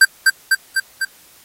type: tone with echo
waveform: square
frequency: 1568 Hz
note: G6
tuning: in tune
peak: -5 dBFS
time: 0.01-0.05 s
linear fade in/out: 5 ms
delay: 250 ms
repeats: 4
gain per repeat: -3 dB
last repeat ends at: 1.05 s
effects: white hiss -48 dBFS RMS until 1.44 s + AAC 48 kbps